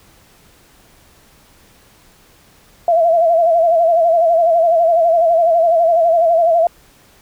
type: tone with vibrato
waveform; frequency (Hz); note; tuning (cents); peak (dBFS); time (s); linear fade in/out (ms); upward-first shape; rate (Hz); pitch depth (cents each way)
sine; 670; E5; +28; -9; 2.88-6.67; 2; sine; 12; 72
effects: pink hiss -49 dBFS RMS until 7.21 s